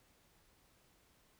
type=silence; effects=pink hiss -70 dBFS RMS until 1.39 s